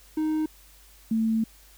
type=tone pair in turn; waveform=triangle / sine; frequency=311.1 / 222.9 Hz; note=D#4 / A3; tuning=0 / +23 cents; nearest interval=tritone; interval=577 cents; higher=first; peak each=-21 dBFS; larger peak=neither; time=0.17-0.46 / 1.11-1.44 s; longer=second; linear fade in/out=5 ms; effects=added 50 Hz sine -54 dBFS peak until 1.77 s + white hiss -55 dBFS RMS until 1.77 s